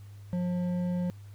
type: tone with hard clipping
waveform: triangle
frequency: 178.2 Hz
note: F3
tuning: 35 cents sharp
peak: -29 dBFS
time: 0.33-1.1 s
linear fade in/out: 0 ms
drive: 11 dB
effects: added 101 Hz sine -44 dBFS peak until 1.34 s + pink hiss -62 dBFS RMS until 1.34 s